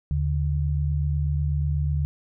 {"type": "tone pair together", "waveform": "sine", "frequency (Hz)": [76.71, 144.8], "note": ["D#2", "D3"], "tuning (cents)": [-24, -24], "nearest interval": "major seventh", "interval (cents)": 1100, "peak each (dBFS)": [-23, -25], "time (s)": [0.11, 2.05], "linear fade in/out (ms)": 0, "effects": []}